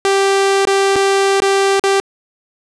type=tone with dropouts; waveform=sawtooth; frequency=392 Hz; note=G4; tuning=in tune; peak=-7 dBFS; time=0.05-2 s; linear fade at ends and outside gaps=0 ms; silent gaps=0.652-0.672 / 0.957-0.962 / 1.402-1.421 / 1.796-1.839 s; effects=resampled to 22050 Hz + 8-bit